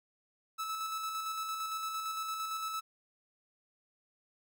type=tone with tremolo; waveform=45% pulse; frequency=1307 Hz; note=E6; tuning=15 cents flat; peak=-34 dBFS; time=0.58-2.81 s; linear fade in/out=20 ms; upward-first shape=square; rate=8.8 Hz; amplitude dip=30%; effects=none